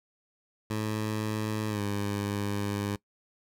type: tone with pitch glide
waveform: 15% pulse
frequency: 107.8 to 101.75 Hz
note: A2 to G#2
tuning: -35 to -35 cents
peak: -23 dBFS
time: 0.7-2.96 s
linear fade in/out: 5 ms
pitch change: -100 cents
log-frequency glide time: 1.69-1.81 s
effects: noise-tail reverb RT60 0.1 s tail -21 dB re dry